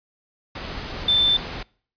sine tone in noise, 3546 Hz, A7, 13 cents sharp, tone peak -15 dBFS, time 1.08-1.37 s, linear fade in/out 5 ms, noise pink, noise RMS -32 dBFS, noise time 0.55-1.63 s, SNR +14 dB, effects noise-tail reverb RT60 0.5 s tail -25 dB re dry + resampled to 11025 Hz

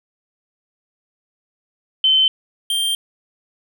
sine / square tone pair in turn, 3074 / 3171 Hz, G7 / G7, -35 / +19 cents, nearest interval minor second, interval 54 cents, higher second, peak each -11 / -18 dBFS, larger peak first, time 2.04-2.28 / 2.7-2.95 s, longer second, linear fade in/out 2 ms, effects none

